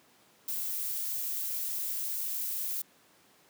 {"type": "noise", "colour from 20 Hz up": "violet", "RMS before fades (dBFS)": -34, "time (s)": [0.48, 2.82], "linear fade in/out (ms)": 5, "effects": ["pink hiss -62 dBFS RMS until 3.49 s", "high-pass 200 Hz 12 dB/octave"]}